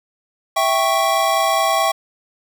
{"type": "chord", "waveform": "square", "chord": "C# diminished", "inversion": "first", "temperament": "equal", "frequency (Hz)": [659.3, 784, 1108.7], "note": ["E5", "G5", "C#6"], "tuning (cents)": [0, 0, 0], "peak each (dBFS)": -20, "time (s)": [0.56, 1.92], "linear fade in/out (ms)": 10, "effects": []}